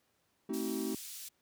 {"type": "chord", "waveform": "triangle", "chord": "A diminished seventh", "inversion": "none", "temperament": "just", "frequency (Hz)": [220, 264, 316.8, 380.2], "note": ["A3", "C4", "Eb4", "Gb4"], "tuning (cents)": [0, 16, 31, 47], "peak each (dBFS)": -37, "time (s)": [0.49, 0.95], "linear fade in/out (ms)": 5}
{"type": "band-pass noise", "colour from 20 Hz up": "white", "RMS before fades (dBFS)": -46, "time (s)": [0.53, 1.29], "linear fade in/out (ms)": 10, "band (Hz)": [3500, 14000], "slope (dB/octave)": 12}
{"type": "click", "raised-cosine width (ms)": 3, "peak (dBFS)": -36, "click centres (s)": 0.947}
{"effects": ["pink hiss -75 dBFS RMS until 1.41 s", "high-pass 100 Hz 12 dB/octave"]}